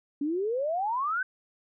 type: exponential sweep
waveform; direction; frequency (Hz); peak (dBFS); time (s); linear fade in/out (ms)
sine; up; 277.2 to 1565; -26; 0.21-1.23; 5
effects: none